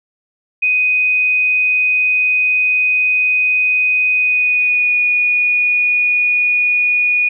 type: tone with pitch glide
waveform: sine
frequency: 2498 to 2459 Hz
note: D#7 to D#7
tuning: +6 to -21 cents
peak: -11 dBFS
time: 0.62-7.29 s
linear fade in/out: 10 ms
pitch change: -27 cents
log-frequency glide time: 4.15-4.99 s
effects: none